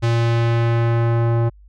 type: tone with low-pass filter sweep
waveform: square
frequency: 116.54 Hz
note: A#2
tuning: in tune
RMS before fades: -17 dBFS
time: 0.02-1.5 s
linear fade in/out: 20 ms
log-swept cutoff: 5300 to 960 Hz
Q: 0.82
effects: added 50 Hz sine -43 dBFS peak until 1.68 s